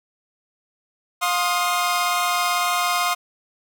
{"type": "tone cluster", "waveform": "sawtooth", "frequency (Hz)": [710, 1056, 1243], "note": ["F5", "C6", "D#6"], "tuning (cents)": [28, 16, -2], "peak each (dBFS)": -20, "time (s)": [1.21, 3.15], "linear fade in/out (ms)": 20, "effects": []}